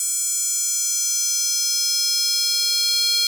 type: tone with high-pass filter sweep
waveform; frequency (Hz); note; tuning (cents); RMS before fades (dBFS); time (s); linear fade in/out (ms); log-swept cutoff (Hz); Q
square; 469.1; A#4; +11; -21; 0-3.27; 2; 7700 to 4100; 4.2
effects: none